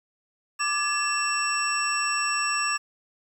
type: tone cluster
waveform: sine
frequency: 1179 / 1708 / 2694 / 5520 / 7840 Hz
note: D6 / G#6 / E7 / F8 / B8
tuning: +6 / +48 / +37 / -21 / -14 cents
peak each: -27 / -30 / -29 / -31 / -31 dBFS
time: 0.59-2.78 s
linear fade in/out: 20 ms
effects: tanh soft clip ceiling -12 dBFS + 9-bit